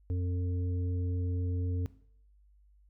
harmonic tone, 89.6 Hz, F2, 45 cents sharp, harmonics 1 / 3 / 5, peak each -29 / -41 / -44 dBFS, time 0.1-1.86 s, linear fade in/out 0 ms, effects noise-tail reverb RT60 0.6 s tail -17 dB re dry + added 50 Hz sine -59 dBFS peak until 2.89 s

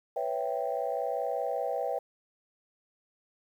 sine chord, C# half-diminished seventh, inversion third, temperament equal, 493.9 / 554.4 / 659.3 / 784 Hz, B4 / C#5 / E5 / G5, 0 / 0 / 0 / 0 cents, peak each -34 dBFS, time 0.16-1.99 s, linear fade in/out 5 ms, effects tanh soft clip ceiling -19 dBFS + 10-bit

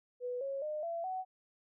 sine tone with pitch steps, 493.9 / 548 / 608.1 / 674.7 / 748.6 Hz, B4 / C#5 / D#5 / E5 / F#5, 0 / -20 / -40 / +40 / +20 cents, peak -35 dBFS, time 0.2-1.25 s, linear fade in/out 50 ms, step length 210 ms, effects none

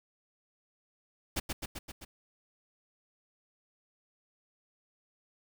pink noise with echo, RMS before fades -31 dBFS, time 1.36-1.4 s, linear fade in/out 10 ms, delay 130 ms, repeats 5, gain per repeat -3 dB, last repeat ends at 2.05 s, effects none

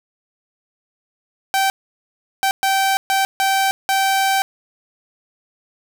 sawtooth tone bursts at uneven times, 776 Hz, G5, 18 cents flat, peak -11 dBFS, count 6, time 1.54-1.7 / 2.43-2.51 / 2.63-2.97 / 3.1-3.25 / 3.4-3.71 / 3.89-4.42 s, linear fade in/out 0 ms, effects none

